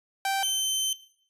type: tone pair in turn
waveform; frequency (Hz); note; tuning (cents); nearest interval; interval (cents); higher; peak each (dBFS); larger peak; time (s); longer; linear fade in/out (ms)
sawtooth; 780 / 3088; G5 / G7; -9 / -27; 2 octaves; 2382; second; -21; neither; 0.25-0.43 / 0.43-0.93; second; 2
effects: noise-tail reverb RT60 0.6 s tail -17 dB re dry + resampled to 32000 Hz